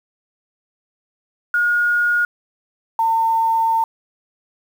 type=tone pair in turn; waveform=sine; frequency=1435 / 904 Hz; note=F6 / A5; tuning=+47 / +47 cents; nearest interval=minor sixth; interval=800 cents; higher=first; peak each=-14 dBFS; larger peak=neither; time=1.54-2.25 / 2.99-3.84 s; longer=second; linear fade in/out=2 ms; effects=7-bit